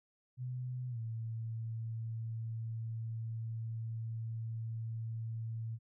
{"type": "tone with pitch glide", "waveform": "sine", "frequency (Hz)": [125.5, 113.11], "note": ["B2", "A2"], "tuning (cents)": [28, 48], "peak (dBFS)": -37, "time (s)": [0.37, 5.79], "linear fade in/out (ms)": 50, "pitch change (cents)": -180, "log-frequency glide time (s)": [0.89, 0.99], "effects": []}